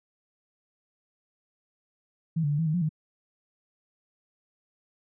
sine tone with pitch steps, 162.7 / 145.4 / 146.5 / 163.1 / 154.3 / 177.3 / 155 Hz, E3 / D3 / D3 / E3 / D#3 / F3 / D#3, -22 / -17 / -4 / -18 / -14 / +26 / -6 cents, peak -23 dBFS, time 2.36-2.892 s, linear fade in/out 10 ms, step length 76 ms, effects none

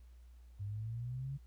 sine exponential sweep, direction up, 98.4 to 140.9 Hz, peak -38 dBFS, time 0.59-1.38 s, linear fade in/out 20 ms, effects added 60 Hz sine -54 dBFS peak until 1.46 s + pink hiss -75 dBFS RMS until 1.46 s

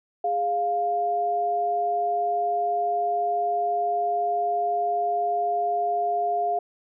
sine tone pair together, 412.9 / 701 Hz, G#4 / F5, -10 / +6 cents, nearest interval major sixth, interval 916 cents, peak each -30 / -22 dBFS, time 0.24-6.59 s, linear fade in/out 5 ms, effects none

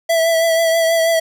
square tone with vibrato, 659 Hz, E5, 1 cent flat, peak -13 dBFS, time 0.09-1.2 s, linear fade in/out 10 ms, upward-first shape triangle, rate 6.2 Hz, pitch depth 30 cents each way, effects none

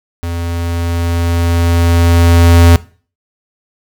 square tone with level ramp, 85.1 Hz, F2, 44 cents flat, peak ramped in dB -18 to -3 dBFS, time 0.23-2.76 s, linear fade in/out 0 ms, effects noise-tail reverb RT60 0.4 s tail -20 dB re dry

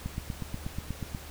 click train, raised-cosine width 5 ms, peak -21 dBFS, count 10, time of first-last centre 0.06-1.148 s, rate 8.27 Hz, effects added 73 Hz sine -45 dBFS peak until 1.3 s + pink hiss -46 dBFS RMS until 1.3 s

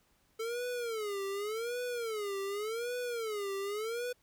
square tone with vibrato, 440 Hz, A4, in tune, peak -35 dBFS, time 0.39-4.13 s, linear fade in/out 10 ms, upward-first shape sine, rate 0.87 Hz, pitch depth 200 cents each way, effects pink hiss -71 dBFS RMS until 4.22 s

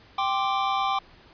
square chord, G suspended fourth, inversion none, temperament equal, 784 / 1046.5 / 1174.7 Hz, G5 / C6 / D6, 0 / 0 / 0 cents, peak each -27 / -30 / -28 dBFS, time 0.18-0.99 s, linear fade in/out 5 ms, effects pink hiss -53 dBFS RMS until 1.33 s + resampled to 11025 Hz

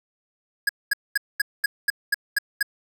square tone bursts, 1661.2 Hz, G#6, in tune, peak -18 dBFS, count 9, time 0.67-2.628 s, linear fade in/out 5 ms, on 22 ms, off 220 ms, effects none

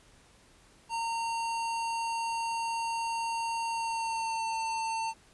square tone with pitch glide, 918 to 899.1 Hz, A#5 to A5, -27 to +37 cents, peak -31 dBFS, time 0.89-5.14 s, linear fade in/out 50 ms, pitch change -36 cents, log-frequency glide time 3.68-4.48 s, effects pink hiss -60 dBFS RMS until 5.33 s + resampled to 24000 Hz

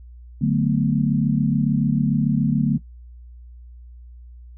sine chord, B minor seventh, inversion first, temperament equal, 146.83 / 185 / 220 / 246.9 Hz, D3 / F#3 / A3 / B3, 0 / 0 / 0 / 0 cents, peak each -20 / -24 / -21 / -24 dBFS, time 0.41-2.78 s, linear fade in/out 10 ms, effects noise-tail reverb RT60 0.1 s tail -17 dB re dry + added 60 Hz sine -39 dBFS peak until 4.57 s

